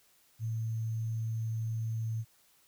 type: tone with sample-and-hold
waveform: sine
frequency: 112.3 Hz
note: A2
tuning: 36 cents sharp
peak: -31 dBFS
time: 0.39-2.25 s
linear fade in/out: 50 ms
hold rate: 6300 Hz
effects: white hiss -66 dBFS RMS until 2.67 s